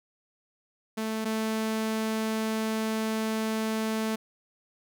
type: tone pair in turn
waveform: sawtooth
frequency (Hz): 220 / 220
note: A3 / A3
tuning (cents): 0 / 0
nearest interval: unison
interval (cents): 0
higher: neither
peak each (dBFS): -25 / -23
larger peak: second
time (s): 0.97-1.25 / 1.25-4.16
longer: second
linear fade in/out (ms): 10
effects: none